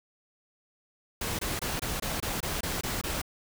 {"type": "noise bursts", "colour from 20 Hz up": "pink", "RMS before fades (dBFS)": -32, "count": 10, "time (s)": [1.21, 3.217], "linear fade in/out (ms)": 5, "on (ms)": 180, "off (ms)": 23, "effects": []}